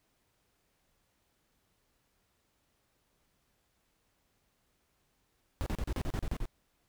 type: noise bursts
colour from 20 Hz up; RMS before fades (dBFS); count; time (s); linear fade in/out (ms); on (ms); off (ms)
brown; -33; 10; 5.61-6.455; 0; 53; 35
effects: pink hiss -75 dBFS RMS until 6.88 s